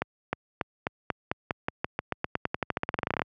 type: accelerating click train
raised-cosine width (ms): 0.5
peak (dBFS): -11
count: 29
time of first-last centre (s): 0.02-3.219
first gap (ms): 310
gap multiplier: 0.91
effects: high-pass 80 Hz 12 dB/octave